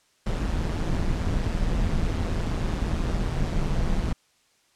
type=noise with amplitude modulation; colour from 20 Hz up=brown; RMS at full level=-22 dBFS; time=0.26-4.13 s; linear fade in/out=5 ms; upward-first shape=sine; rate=166 Hz; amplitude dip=65%; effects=white hiss -64 dBFS RMS until 4.75 s + low-pass 8000 Hz 12 dB/octave